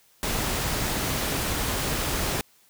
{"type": "noise", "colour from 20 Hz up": "pink", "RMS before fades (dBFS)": -27, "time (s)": [0.23, 2.41], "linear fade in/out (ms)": 0, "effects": ["white hiss -60 dBFS RMS until 2.69 s"]}